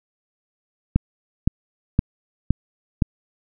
click train, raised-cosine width 5 ms, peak -3 dBFS, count 5, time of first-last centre 0.96-3.022 s, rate 1.94 Hz, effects none

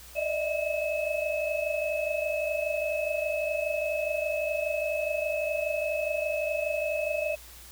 sine tone cluster, 596 / 621 / 648 / 2584 Hz, D5 / D#5 / E5 / E7, +25 / -3 / -30 / -35 cents, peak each -30 / -34 / -33 / -33 dBFS, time 0.15-7.36 s, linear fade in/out 20 ms, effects added 60 Hz sine -51 dBFS peak until 7.71 s + white hiss -49 dBFS RMS until 7.71 s

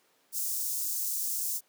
white high-pass noise, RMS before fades -32 dBFS, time 0.32-1.61 s, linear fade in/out 50 ms, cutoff 5900 Hz, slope 24 dB/octave, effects pink hiss -67 dBFS RMS until 1.68 s + high-pass 300 Hz 12 dB/octave

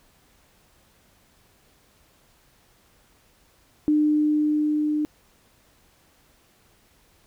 sine tone with level ramp, 301.4 Hz, D4, 45 cents sharp, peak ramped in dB -16 to -21 dBFS, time 3.88-5.05 s, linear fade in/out 0 ms, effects pink hiss -60 dBFS RMS until 7.26 s

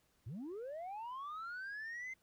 sine linear sweep, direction up, 92.5 to 2093 Hz, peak -40 dBFS, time 0.26-2.14 s, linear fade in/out 10 ms, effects tanh soft clip ceiling -41 dBFS + pink hiss -75 dBFS RMS until 2.22 s

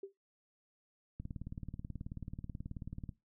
sine tone with exponential decay, 392 Hz, G4, in tune, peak -38 dBFS, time 0.03-0.13 s, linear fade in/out 5 ms, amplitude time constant 21 ms
click train, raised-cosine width 5 ms, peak -30 dBFS, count 36, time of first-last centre 1.2-3.092 s, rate 18.5 Hz
effects noise-tail reverb RT60 0.2 s tail -18 dB re dry

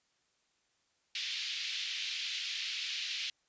white band-pass noise, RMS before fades -38 dBFS, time 1.15-3.3 s, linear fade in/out 2 ms, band 2400 to 4300 Hz, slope 24 dB/octave, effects white hiss -75 dBFS RMS until 3.48 s + resampled to 16000 Hz

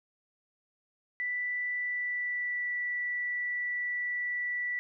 sine tone with pitch glide, 1975.5 to 1960.7 Hz, B6 to B6, 0 to -13 cents, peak -30 dBFS, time 1.2-4.79 s, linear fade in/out 0 ms, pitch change -13 cents, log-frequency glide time 1.74-2.73 s, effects none

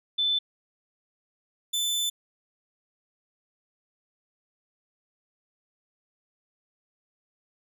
sine / sawtooth tone pair in turn, 3520 / 3520 Hz, A7 / A7, 0 / 0 cents, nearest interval unison, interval 0 cents, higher neither, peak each -22 dBFS, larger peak neither, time 0.18-0.39 / 1.73-2.1 s, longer second, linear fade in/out 10 ms, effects none

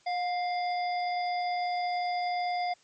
harmonic tone with a mistuned harmonic, 698.5 Hz, F5, in tune, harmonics 1 / 3 / 5 / 7, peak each -28 / -38 / -48 / -42 dBFS, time 0.06-2.74 s, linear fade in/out 10 ms, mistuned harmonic 1, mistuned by +42 cents, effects white hiss -63 dBFS RMS until 2.83 s + MP3 32 kbps

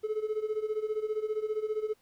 triangle tone with tremolo, 430.6 Hz, A4, 37 cents flat, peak -23 dBFS, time 0.03-1.94 s, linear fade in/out 20 ms, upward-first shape sine, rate 15 Hz, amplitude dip 85%, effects tanh soft clip ceiling -23 dBFS + pink hiss -68 dBFS RMS until 2.01 s

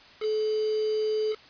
sine tone with quantisation, 430.7 Hz, A4, 37 cents flat, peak -24 dBFS, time 0.2-1.36 s, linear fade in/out 50 ms, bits 6, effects white hiss -51 dBFS RMS until 1.49 s + resampled to 11025 Hz

